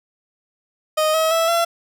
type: tone with pitch steps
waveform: 30% pulse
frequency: 621 / 639.2 / 657.9 / 677.2 Hz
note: D#5 / D#5 / E5 / E5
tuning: -3 / +47 / -4 / +46 cents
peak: -13 dBFS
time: 0.97-1.65 s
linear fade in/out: 10 ms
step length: 170 ms
effects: none